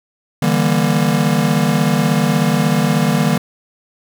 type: chord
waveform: square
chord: E half-diminished seventh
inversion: third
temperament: just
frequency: 148.33 / 164.81 / 197.78 / 237.3 Hz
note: D3 / E3 / G3 / Bb3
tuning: +18 / 0 / +16 / +31 cents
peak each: -19 dBFS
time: 0.42-3.38 s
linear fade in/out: 5 ms
effects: none